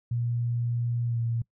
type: tone with pitch glide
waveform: sine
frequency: 119.1 to 116.38 Hz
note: A#2 to A#2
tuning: +38 to -2 cents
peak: -25 dBFS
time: 0.11-1.42 s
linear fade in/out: 5 ms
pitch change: -40 cents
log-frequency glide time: 1.06-1.19 s
effects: noise-tail reverb RT60 0.1 s tail -23 dB re dry